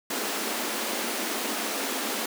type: high-pass noise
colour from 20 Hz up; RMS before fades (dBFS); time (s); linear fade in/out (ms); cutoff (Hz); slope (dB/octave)
pink; -30; 0.1-2.26; 5; 210; 96
effects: none

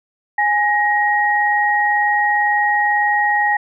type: tone pair together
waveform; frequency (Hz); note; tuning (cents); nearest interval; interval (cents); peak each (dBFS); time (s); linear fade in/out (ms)
sine; 830.6 / 1887.4; G#5 / A#6; 0 / +21; octave + major second; 1421; -16; 0.38-3.57; 5
effects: none

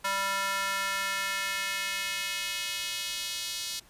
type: tone with high-pass filter sweep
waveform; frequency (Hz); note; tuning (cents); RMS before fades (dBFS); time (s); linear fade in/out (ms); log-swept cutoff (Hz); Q
square; 196; G3; 0; -32; 0.04-3.8; 10; 1100 to 4100; 1.5
effects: pink hiss -58 dBFS RMS until 3.89 s + resampled to 32000 Hz

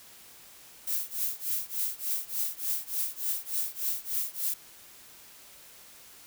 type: noise with tremolo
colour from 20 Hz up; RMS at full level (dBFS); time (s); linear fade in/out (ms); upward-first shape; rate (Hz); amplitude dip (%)
violet; -28; 0.87-4.54; 5; triangle; 3.4; 100
effects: white hiss -52 dBFS RMS until 6.26 s

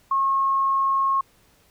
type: tone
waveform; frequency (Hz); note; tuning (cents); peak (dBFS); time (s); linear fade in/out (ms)
sine; 1085; C#6; -37; -18; 0.11-1.21; 5
effects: pink hiss -59 dBFS RMS until 1.7 s

